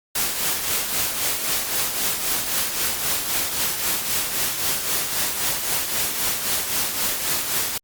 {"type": "noise with tremolo", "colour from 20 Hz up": "white", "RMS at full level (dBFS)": -21, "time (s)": [0.15, 7.78], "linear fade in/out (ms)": 5, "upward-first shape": "triangle", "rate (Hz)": 3.8, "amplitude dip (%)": 55, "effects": ["Opus 48 kbps"]}